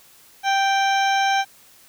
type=harmonic tone; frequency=784 Hz; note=G5; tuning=in tune; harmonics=1 / 2 / 3 / 4 / 5 / 7 / 8; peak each=-18 / -24 / -28 / -30 / -32 / -35 / -36 dBFS; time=0.43-1.45 s; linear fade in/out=50 ms; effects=white hiss -51 dBFS RMS until 1.88 s